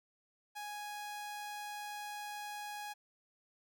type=tone; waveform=sawtooth; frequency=830.6 Hz; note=G#5; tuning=in tune; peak=-38 dBFS; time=0.55-2.94 s; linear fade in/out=20 ms; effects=none